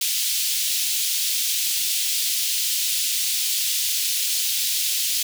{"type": "high-pass noise", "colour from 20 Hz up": "pink", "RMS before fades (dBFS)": -23, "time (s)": [0.01, 5.23], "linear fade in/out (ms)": 5, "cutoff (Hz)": 3100, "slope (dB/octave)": 24, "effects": []}